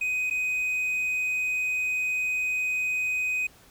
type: tone with dropouts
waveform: triangle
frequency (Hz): 2505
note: D#7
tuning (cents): +11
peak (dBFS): -23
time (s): 0.01-3.47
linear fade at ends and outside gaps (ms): 5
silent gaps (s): 0.3-0.308
effects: pink hiss -55 dBFS RMS until 3.7 s